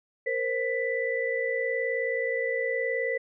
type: tone cluster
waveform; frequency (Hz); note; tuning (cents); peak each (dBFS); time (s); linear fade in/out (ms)
sine; 465.9 / 525 / 1983; A#4 / C5 / B6; -1 / +6 / +7; -30; 0.26-3.18; 10
effects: none